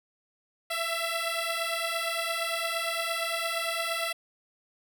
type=beating tone pair; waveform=10% pulse; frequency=663 / 671.7 Hz; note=E5 / E5; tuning=+10 / +32 cents; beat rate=8.7 Hz; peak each=-23 dBFS; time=0.7-4.13 s; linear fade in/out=10 ms; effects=none